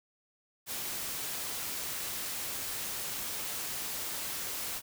white noise, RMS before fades -37 dBFS, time 0.66-4.82 s, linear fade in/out 50 ms, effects none

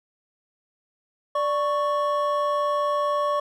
triangle tone pair together, 587.3 / 1108.7 Hz, D5 / C#6, 0 / 0 cents, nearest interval major seventh, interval 1100 cents, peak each -22 dBFS, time 1.35-3.4 s, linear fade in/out 5 ms, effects none

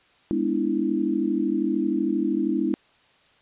sine chord, E dominant seventh, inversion first, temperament just, 206 / 247.2 / 296.7 / 329.6 Hz, G#3 / B3 / D4 / E4, -14 / +2 / +18 / 0 cents, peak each -28 / -28 / -26 / -25 dBFS, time 0.31-2.74 s, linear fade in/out 0 ms, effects white hiss -59 dBFS RMS until 3.41 s + resampled to 8000 Hz

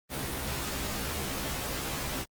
pink noise with comb filter, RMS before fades -34 dBFS, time 0.09-2.26 s, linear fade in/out 50 ms, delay 15 ms, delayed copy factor +0.95, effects Opus 24 kbps

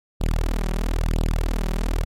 sawtooth tone with flanger, 40.04 Hz, E1, 50 cents flat, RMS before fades -22 dBFS, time 0.2-2.05 s, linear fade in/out 20 ms, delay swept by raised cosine 0.23 to 5.33 ms, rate 1 Hz, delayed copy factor +0.8, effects MP3 64 kbps

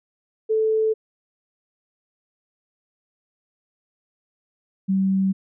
sine tone pair in turn, 438.4 / 192.04 Hz, A4 / G3, -6 / -35 cents, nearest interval octave + major second, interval 1429 cents, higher first, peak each -17 dBFS, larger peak neither, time 0.49-0.94 / 4.88-5.33 s, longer neither, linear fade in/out 20 ms, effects none

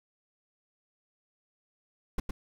brown noise with echo, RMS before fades -27 dBFS, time 2.18-2.2 s, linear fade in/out 5 ms, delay 110 ms, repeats 1, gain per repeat -4 dB, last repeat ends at 2.31 s, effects none

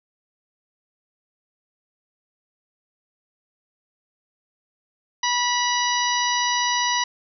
harmonic tone, 975 Hz, B5, 23 cents flat, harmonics 1 / 2 / 3 / 4 / 5 / 6, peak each -23 / -26 / -28 / -29 / -30 / -28 dBFS, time 5.23-7.04 s, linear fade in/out 5 ms, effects none

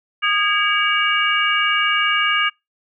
sine tone cluster, 1230 / 1644 / 2275 / 2835 Hz, D#6 / G#6 / C#7 / F7, -20 / -18 / +44 / +25 cents, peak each -21 dBFS, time 0.22-2.5 s, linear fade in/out 20 ms, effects noise-tail reverb RT60 0.2 s tail -24 dB re dry

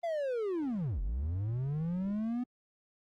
triangle linear two-way sweep, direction down then up, 695 to 41.2 to 250.9 Hz, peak -29 dBFS, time 0.03-2.44 s, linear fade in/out 10 ms, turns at 1.01 s, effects Opus 24 kbps

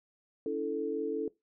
sine chord, A major, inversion first, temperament equal with one note detuned, 284.5 / 329.6 / 440 Hz, C#4 / E4 / A4, +45 / 0 / 0 cents, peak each -37 / -37 / -32 dBFS, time 0.46-1.28 s, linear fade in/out 2 ms, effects noise-tail reverb RT60 0.2 s tail -21 dB re dry

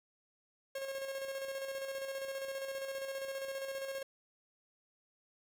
45% pulse tone with tremolo, 542 Hz, C#5, 39 cents flat, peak -37 dBFS, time 0.75-4.03 s, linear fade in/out 5 ms, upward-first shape square, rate 15 Hz, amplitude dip 40%, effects none

